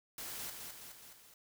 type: noise with echo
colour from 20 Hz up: white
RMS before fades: -44 dBFS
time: 0.18-0.5 s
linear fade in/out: 2 ms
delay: 210 ms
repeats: 4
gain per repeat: -4 dB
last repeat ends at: 1.34 s
effects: none